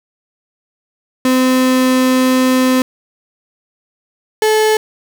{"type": "tone pair in turn", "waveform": "35% pulse", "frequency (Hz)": [257.1, 432.9], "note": ["C4", "A4"], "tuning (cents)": [-30, -28], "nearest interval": "major sixth", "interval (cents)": 902, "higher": "second", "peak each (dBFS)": -8, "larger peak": "neither", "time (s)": [[1.25, 2.82], [4.42, 4.77]], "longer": "first", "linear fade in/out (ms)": 2, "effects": ["8-bit"]}